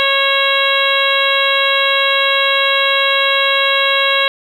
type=harmonic tone; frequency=549 Hz; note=C#5; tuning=17 cents flat; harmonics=1 / 2 / 3 / 4 / 5 / 6 / 7; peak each=-19 / -19 / -19 / -19 / -19 / -19 / -19 dBFS; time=0-4.28 s; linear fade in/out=0 ms; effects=7-bit